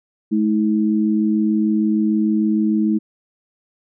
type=tone pair together; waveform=sine; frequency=214 / 320.6 Hz; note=A3 / E4; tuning=-48 / -48 cents; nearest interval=perfect fifth; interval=700 cents; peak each=-16 / -19 dBFS; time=0.31-2.99 s; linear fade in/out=20 ms; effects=none